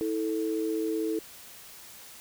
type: tone pair together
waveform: sine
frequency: 324.3 / 440 Hz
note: E4 / A4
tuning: -28 / 0 cents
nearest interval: perfect fourth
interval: 528 cents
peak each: -29 / -30 dBFS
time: 0.01-1.19 s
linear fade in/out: 0 ms
effects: white hiss -48 dBFS RMS until 2.2 s